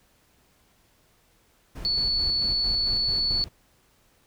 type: noise with tremolo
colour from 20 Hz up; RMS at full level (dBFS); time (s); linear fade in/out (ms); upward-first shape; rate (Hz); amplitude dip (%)
brown; -33; 1.75-3.49; 10; square; 4.5; 50
type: tone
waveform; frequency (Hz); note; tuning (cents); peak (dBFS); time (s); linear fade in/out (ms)
sine; 4435; C#8; 0; -22; 1.85-3.44; 0
effects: pink hiss -63 dBFS RMS until 4.26 s